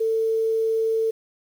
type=tone with quantisation; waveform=sine; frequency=446.9 Hz; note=A4; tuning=27 cents sharp; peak=-19 dBFS; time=0-1.11 s; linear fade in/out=10 ms; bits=8; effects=none